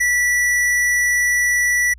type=tone with tanh clipping; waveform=sine; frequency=1957 Hz; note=B6; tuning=16 cents flat; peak=-16 dBFS; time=0-1.94 s; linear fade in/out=10 ms; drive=17 dB; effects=added 60 Hz sine -39 dBFS peak until 1.98 s + resampled to 32000 Hz